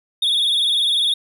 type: tone with vibrato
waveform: triangle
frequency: 3520 Hz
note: A7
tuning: in tune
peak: -14 dBFS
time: 0.22-1.14 s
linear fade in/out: 5 ms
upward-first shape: sine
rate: 20 Hz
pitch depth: 99 cents each way
effects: none